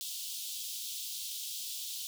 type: high-pass noise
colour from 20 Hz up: pink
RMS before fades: -40 dBFS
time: 0.01-2.07 s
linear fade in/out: 0 ms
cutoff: 3100 Hz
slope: 48 dB/octave
effects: none